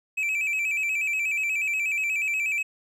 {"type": "tone with vibrato", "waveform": "triangle", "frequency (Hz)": 2451, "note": "D#7", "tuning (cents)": -27, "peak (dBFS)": -22, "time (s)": [0.17, 2.63], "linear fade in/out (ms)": 10, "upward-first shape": "square", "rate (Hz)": 8.3, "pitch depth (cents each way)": 76, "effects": []}